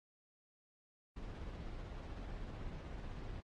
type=noise with tremolo; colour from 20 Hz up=brown; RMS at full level=-45 dBFS; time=1.16-3.41 s; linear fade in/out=10 ms; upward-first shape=sine; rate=16 Hz; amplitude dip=25%; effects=low-pass 5000 Hz 12 dB/octave + AAC 32 kbps